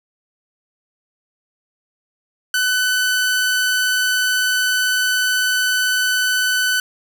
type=tone; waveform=sawtooth; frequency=1503 Hz; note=F#6; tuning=27 cents sharp; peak=-12 dBFS; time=2.54-6.8 s; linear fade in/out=2 ms; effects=none